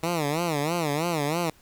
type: tone with vibrato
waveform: 10% pulse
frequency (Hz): 158.1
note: D#3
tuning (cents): +28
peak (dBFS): -16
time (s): 0.03-1.5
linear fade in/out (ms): 2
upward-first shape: sine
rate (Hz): 3.1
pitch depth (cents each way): 180
effects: pink hiss -57 dBFS RMS until 1.61 s